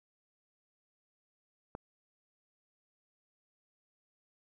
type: click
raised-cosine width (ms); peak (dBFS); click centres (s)
1; -26; 1.751
effects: 11-bit